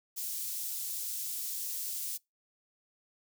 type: high-pass noise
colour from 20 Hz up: white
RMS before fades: -37 dBFS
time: 0.16-2.18 s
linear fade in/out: 20 ms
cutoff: 5800 Hz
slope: 12 dB/octave
effects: noise-tail reverb RT60 0.2 s tail -25 dB re dry